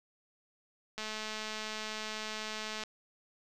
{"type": "click train", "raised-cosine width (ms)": 0.2, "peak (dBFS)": -22, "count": 402, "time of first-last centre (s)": [0.98, 2.836], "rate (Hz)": 216, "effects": []}